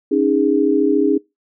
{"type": "chord", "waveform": "sine", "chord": "C# suspended second", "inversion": "none", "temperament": "equal with one note detuned", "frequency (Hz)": [277.2, 311.1, 410.5], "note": ["C#4", "D#4", "G#4"], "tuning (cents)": [0, 0, -20], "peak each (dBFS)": -17, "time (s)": [0.11, 1.18], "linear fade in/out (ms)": 10, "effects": ["noise-tail reverb RT60 0.2 s tail -22 dB re dry"]}